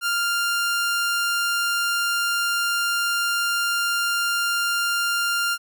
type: tone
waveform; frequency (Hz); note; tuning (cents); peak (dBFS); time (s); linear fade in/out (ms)
sawtooth; 1396.9; F6; 0; -17; 0.01-5.58; 50
effects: none